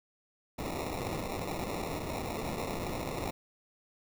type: noise with sample-and-hold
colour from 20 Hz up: blue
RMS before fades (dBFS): -36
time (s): 0.58-3.31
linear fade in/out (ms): 10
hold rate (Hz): 1575
effects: none